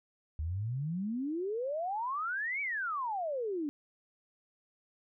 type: exponential two-way sweep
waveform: sine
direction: up then down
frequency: 73.42 to 2321 to 279.9 Hz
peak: -32 dBFS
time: 0.39-3.69 s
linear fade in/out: 0 ms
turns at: 2.61 s
effects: none